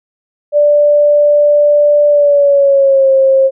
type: tone with pitch glide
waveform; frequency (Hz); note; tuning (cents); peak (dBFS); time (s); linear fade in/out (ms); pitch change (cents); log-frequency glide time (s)
sine; 587.3 to 535.5; D5 to C5; 0 to +40; -5; 0.52-3.51; 50; -160; 2.08-3.1
effects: none